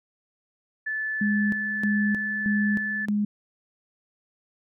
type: tone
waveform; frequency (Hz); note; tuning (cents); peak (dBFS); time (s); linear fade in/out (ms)
sine; 1742; A6; -18; -26; 0.86-3.06; 10
type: tone with tremolo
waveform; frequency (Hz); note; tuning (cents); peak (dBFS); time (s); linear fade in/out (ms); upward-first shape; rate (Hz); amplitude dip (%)
sine; 207.6; G#3; 0; -21; 1.21-3.25; 5; square; 1.6; 75
effects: none